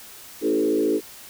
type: tone with frequency modulation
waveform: sine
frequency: 370 Hz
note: F#4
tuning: in tune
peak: -18 dBFS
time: 0.41-1.01 s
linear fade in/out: 50 ms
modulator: 54.5 Hz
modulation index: 1.7
effects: white hiss -43 dBFS RMS until 1.29 s